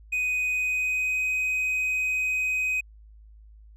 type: tone with pitch glide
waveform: triangle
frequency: 2498 to 2514 Hz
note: D#7 to D#7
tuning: +6 to +17 cents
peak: -22 dBFS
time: 0.12-2.81 s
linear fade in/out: 10 ms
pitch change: +11 cents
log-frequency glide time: 0.5-1.23 s
effects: added 53 Hz sine -47 dBFS peak until 3.76 s